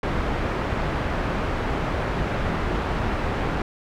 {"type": "low-pass noise", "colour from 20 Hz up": "pink", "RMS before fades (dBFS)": -25, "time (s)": [0.03, 3.62], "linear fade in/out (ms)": 2, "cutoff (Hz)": 1800, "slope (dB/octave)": 12, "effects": []}